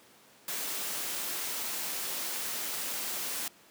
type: noise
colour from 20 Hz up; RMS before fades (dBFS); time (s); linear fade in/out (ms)
white; -35; 0.48-3.48; 2
effects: pink hiss -58 dBFS RMS until 3.7 s + high-pass 200 Hz 12 dB/octave